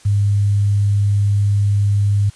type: tone with quantisation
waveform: sine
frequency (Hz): 101.5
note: G#2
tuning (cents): -39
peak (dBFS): -12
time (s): 0.05-2.3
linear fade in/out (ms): 10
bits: 7
effects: white hiss -47 dBFS RMS until 2.35 s + resampled to 22050 Hz